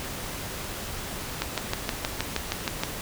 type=click train; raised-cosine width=0.2 ms; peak=-8 dBFS; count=10; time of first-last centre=1.42-2.835 s; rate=6.36 Hz; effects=pink hiss -35 dBFS RMS until 3.01 s